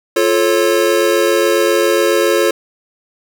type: chord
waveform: square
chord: F augmented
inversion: none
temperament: just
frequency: 349.2 / 436.5 / 545.7 Hz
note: F4 / A4 / C#5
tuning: 0 / -14 / -27 cents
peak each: -16 dBFS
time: 0.16-2.51 s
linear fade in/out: 5 ms
effects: none